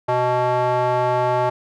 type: tone with band-pass filter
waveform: square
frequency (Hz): 124.7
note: B2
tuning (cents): +17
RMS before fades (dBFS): -19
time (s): 0.08-1.5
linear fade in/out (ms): 10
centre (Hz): 780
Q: 2.7
effects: none